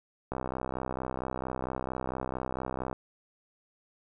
click train, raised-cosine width 1 ms, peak -19 dBFS, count 169, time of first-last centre 0.32-2.929 s, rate 64.4 Hz, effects none

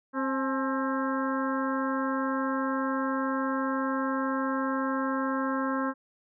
harmonic tone with a mistuned harmonic, 266 Hz, C4, 29 cents sharp, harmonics 1 / 2 / 3 / 4 / 5 / 6 / 7, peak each -29 / -34 / -40 / -33 / -36 / -37 / -49 dBFS, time 0.13-5.94 s, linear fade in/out 50 ms, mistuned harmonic 3, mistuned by +110 cents, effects none

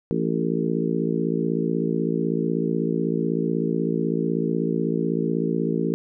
harmonic tone with a mistuned harmonic, 56.1 Hz, A1, 34 cents sharp, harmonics 3 / 4 / 5 / 6 / 7 / 8, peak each -26 / -27 / -28 / -29 / -29 / -30 dBFS, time 0.11-5.94 s, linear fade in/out 0 ms, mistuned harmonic 8, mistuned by +19 cents, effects none

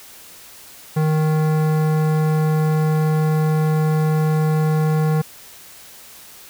sine tone with hard clipping, 155.56 Hz, D#3, in tune, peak -17 dBFS, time 0.96-5.22 s, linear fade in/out 10 ms, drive 16 dB, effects white hiss -42 dBFS RMS until 6.49 s

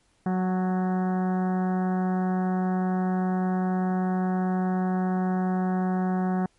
harmonic tone with a mistuned harmonic, 185 Hz, F#3, in tune, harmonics 1 / 2 / 3 / 4 / 5 / 6 / 7 / 8 / 9 / 10, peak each -23 / -33 / -42 / -32 / -42 / -42 / -46 / -45 / -47 / -51 dBFS, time 0.26-6.46 s, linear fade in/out 2 ms, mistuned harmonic 5, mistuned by -38 cents, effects pink hiss -66 dBFS RMS until 6.58 s + MP3 48 kbps

